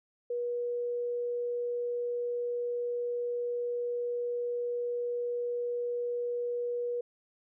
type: tone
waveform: sine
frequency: 482.4 Hz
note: B4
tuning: 41 cents flat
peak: -30 dBFS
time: 0.3-7.01 s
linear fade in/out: 5 ms
effects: none